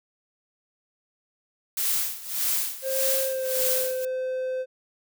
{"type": "noise with tremolo", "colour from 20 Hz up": "blue", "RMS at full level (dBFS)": -24, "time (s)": [1.77, 4.05], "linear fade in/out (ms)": 2, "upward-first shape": "sine", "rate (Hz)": 1.7, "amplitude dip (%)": 85}
{"type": "tone with pitch glide", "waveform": "triangle", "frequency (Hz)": [531, 515.3], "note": ["C5", "C5"], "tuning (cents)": [25, -27], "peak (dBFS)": -24, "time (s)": [2.82, 4.66], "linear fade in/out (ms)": 50, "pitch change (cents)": -52, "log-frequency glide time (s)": [3.22, 3.61]}
{"effects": []}